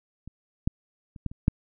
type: clicks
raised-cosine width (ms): 5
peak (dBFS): -28 / -11 / -30 / -16 / -29 / -7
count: 6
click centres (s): 0.276 / 0.675 / 1.162 / 1.263 / 1.315 / 1.481
effects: none